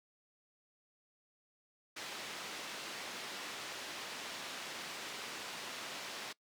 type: band-pass noise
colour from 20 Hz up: white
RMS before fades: -45 dBFS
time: 1.96-6.33 s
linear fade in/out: 10 ms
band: 200 to 4200 Hz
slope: 12 dB/octave
effects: noise-tail reverb RT60 0.1 s tail -22 dB re dry